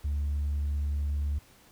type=tone with tanh clipping; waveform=triangle; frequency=72.4 Hz; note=D2; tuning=24 cents flat; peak=-27 dBFS; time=0.04-1.39 s; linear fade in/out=10 ms; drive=6 dB; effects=pink hiss -58 dBFS RMS until 1.71 s